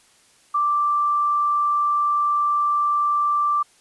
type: tone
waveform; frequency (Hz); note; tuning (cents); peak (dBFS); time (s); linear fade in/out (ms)
sine; 1174.7; D6; 0; -17; 0.54-3.63; 10
effects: white hiss -56 dBFS RMS until 3.8 s + resampled to 24000 Hz